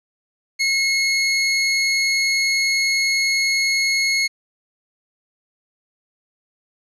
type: tone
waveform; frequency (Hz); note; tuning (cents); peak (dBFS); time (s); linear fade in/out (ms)
25% pulse; 2170; C#7; -37; -13; 0.59-4.28; 20
effects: resampled to 24000 Hz + 9-bit